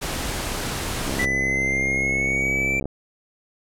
pink noise, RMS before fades -27 dBFS, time 0.01-1.26 s, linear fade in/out 20 ms
click train, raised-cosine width 2 ms, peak -15 dBFS, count 120, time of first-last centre 1.08-2.856 s, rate 67 Hz
triangle exponential sweep, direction up, 1975.5 to 2349 Hz, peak -19 dBFS, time 1.19-2.8 s, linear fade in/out 5 ms
effects low-pass 12000 Hz 12 dB/octave

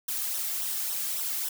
blue noise with flanger, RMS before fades -31 dBFS, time 0.08-1.49 s, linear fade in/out 5 ms, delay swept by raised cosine 0.42 to 2.12 ms, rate 3.6 Hz, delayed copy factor -0.65, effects none

